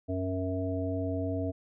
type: harmonic tone with a mistuned harmonic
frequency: 93.1 Hz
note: F#2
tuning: 11 cents sharp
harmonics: 1 / 3 / 5 / 7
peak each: -33 / -33 / -38 / -36 dBFS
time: 0.08-1.52 s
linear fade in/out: 20 ms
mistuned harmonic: 3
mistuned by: -18 cents
effects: none